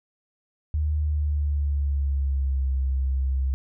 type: tone with pitch glide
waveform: sine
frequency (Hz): 75.7 to 66.28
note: D#2 to C2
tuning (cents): -47 to +23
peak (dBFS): -21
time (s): 0.74-3.54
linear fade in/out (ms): 0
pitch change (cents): -230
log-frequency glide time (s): 0.98-2.69
effects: none